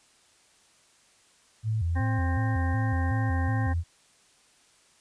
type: tone with vibrato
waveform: sine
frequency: 96.2 Hz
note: G2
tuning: 32 cents flat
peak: -24 dBFS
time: 1.63-3.84 s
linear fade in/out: 50 ms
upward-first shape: square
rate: 2.7 Hz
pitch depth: 230 cents each way
type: harmonic tone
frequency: 263.6 Hz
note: C4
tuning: 13 cents sharp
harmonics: 1 / 2 / 3 / 4 / 6 / 7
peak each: -33 / -42 / -36 / -41 / -41 / -38 dBFS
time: 1.95-3.74 s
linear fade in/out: 20 ms
effects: white hiss -61 dBFS RMS until 5 s + resampled to 22050 Hz